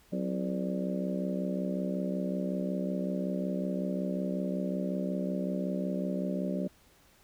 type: harmonic tone with a mistuned harmonic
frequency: 65.41 Hz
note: C2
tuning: in tune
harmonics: 3 / 4 / 5 / 6 / 7 / 8 / 9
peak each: -32 / -37 / -40 / -42 / -47 / -43 / -38 dBFS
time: 0.12-6.68 s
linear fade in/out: 10 ms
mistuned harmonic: 3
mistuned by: -95 cents
effects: pink hiss -62 dBFS RMS until 7.23 s

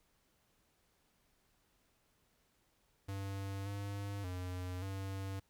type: tone with pitch steps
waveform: square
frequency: 98.1 / 100.5 / 90.8 / 96.9 Hz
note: G2 / G2 / F#2 / G2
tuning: +2 / +44 / -32 / -20 cents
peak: -40 dBFS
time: 3.08-5.4 s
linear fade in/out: 10 ms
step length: 580 ms
effects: pink hiss -75 dBFS RMS until 5.49 s

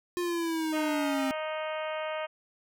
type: linear sweep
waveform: square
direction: down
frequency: 355.5 to 264.8 Hz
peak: -29 dBFS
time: 0.17-1.31 s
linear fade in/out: 0 ms
type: harmonic tone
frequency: 311.1 Hz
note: D#4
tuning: in tune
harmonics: 2 / 3 / 4 / 5 / 6 / 7 / 8 / 9 / 10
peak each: -33 / -40 / -40 / -44 / -46 / -44 / -46 / -47 / -48 dBFS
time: 0.72-2.27 s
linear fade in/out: 20 ms
effects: none

